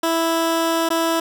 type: tone with dropouts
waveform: 15% pulse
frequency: 329.6 Hz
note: E4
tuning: in tune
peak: -11 dBFS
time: 0.03-1.2 s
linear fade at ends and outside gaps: 5 ms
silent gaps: 0.89-0.903 s
effects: none